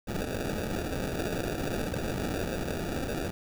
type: noise with sample-and-hold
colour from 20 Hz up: violet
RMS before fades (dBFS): -32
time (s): 0.07-3.31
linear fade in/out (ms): 10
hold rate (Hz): 1050
effects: none